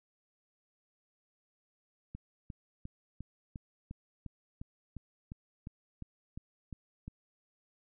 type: click train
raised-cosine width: 5 ms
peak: -30 dBFS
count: 15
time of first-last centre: 2.15-7.08 s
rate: 2.84 Hz
effects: none